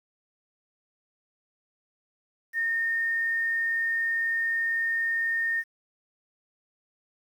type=tone with quantisation; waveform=sine; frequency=1831 Hz; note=A#6; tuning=32 cents flat; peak=-24 dBFS; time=2.53-5.64 s; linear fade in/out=50 ms; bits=9; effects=none